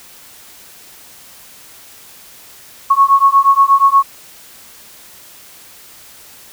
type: beating tone pair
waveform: sine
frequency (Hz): 1098 / 1106.4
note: C#6 / C#6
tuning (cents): -17 / -4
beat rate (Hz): 8.4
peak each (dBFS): -10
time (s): 2.9-4.03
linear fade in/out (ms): 10
effects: white hiss -40 dBFS RMS until 6.52 s